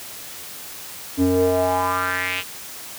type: tone with band-pass filter sweep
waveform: square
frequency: 91.6 Hz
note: F#2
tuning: 17 cents flat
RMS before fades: -20 dBFS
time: 1.17-2.44 s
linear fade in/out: 50 ms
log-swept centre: 290 to 2900 Hz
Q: 3.9
effects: white hiss -36 dBFS RMS until 2.98 s + high-pass 60 Hz 12 dB/octave